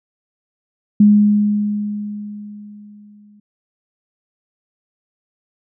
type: tone with exponential decay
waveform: sine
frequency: 207.7 Hz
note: G#3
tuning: in tune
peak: -5 dBFS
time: 1-3.4 s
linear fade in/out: 5 ms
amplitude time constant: 520 ms
effects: none